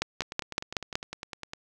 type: two click trains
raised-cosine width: 0.2 ms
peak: -19 / -9 dBFS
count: 14 / 6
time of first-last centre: 0.22-1.534 / 0.02-0.955 s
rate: 9.89 / 5.35 Hz
effects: none